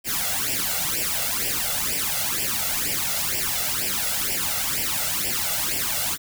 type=noise with flanger; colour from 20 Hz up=white; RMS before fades=-25 dBFS; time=0.04-6.18 s; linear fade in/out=50 ms; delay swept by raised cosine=0.38 to 1.48 ms; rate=2.1 Hz; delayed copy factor=+0.8; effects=none